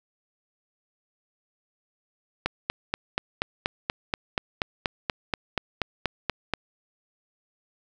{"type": "click train", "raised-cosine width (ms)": 0.3, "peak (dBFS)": -8, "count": 18, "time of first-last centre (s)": [2.46, 6.537], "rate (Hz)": 4.17, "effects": []}